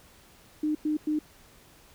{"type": "tone bursts", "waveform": "sine", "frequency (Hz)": 304.6, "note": "D#4", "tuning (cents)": -37, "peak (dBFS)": -24, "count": 3, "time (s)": [0.63, 1.19], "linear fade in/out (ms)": 5, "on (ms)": 120, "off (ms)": 100, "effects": ["pink hiss -56 dBFS RMS until 1.94 s"]}